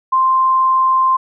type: tone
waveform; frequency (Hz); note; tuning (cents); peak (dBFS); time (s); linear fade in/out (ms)
sine; 1046.5; C6; 0; -10; 0.12-1.17; 10
effects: none